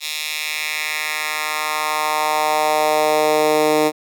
10% pulse tone with high-pass filter sweep, 153.2 Hz, D#3, 27 cents flat, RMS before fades -19 dBFS, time 0-3.92 s, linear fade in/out 50 ms, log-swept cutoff 3300 to 350 Hz, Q 1.8, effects none

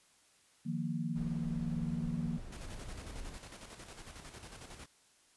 sine chord, Eb suspended second, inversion none, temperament just, 155.56 / 175.01 / 233.3 Hz, Eb3 / F3 / Bb3, 0 / +4 / +2 cents, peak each -38 dBFS, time 0.65-2.39 s, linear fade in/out 20 ms
brown noise, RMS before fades -46 dBFS, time 1.15-3.38 s, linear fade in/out 20 ms
pink noise with tremolo, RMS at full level -49 dBFS, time 2.52-4.86 s, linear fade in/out 5 ms, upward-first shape square, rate 11 Hz, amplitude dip 50%
effects white hiss -67 dBFS RMS until 5.36 s + resampled to 24000 Hz

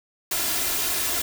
white noise with comb filter, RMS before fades -25 dBFS, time 0.31-1.22 s, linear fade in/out 5 ms, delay 2.9 ms, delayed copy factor +0.55, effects none

